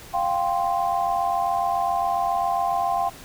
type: chord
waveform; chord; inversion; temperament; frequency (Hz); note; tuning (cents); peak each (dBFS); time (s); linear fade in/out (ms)
sine; F suspended second; none; just; 698.5 / 785.8 / 1047.7; F5 / G5 / C6; 0 / +4 / +2; -24 / -24 / -27; 0.13-3.1; 20
effects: pink hiss -43 dBFS RMS until 3.24 s